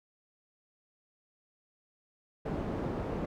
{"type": "low-pass noise", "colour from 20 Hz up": "white", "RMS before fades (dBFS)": -35, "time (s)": [2.45, 3.26], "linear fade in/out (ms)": 10, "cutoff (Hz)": 460, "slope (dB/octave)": 12, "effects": []}